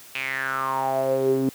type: tone with band-pass filter sweep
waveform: sawtooth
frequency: 133.6 Hz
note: C3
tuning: 36 cents sharp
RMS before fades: -24 dBFS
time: 0.15-1.49 s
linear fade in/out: 2 ms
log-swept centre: 2600 to 290 Hz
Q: 7.2
effects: white hiss -46 dBFS RMS until 1.54 s + high-pass 80 Hz 12 dB/octave